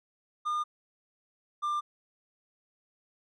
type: tone pair in turn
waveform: triangle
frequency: 1212 / 1191.9 Hz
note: D#6 / D6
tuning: -46 / +25 cents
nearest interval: unison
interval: 29 cents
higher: first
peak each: -26 dBFS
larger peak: neither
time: 0.45-0.64 / 1.62-1.81 s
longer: neither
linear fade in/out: 20 ms
effects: resampled to 24000 Hz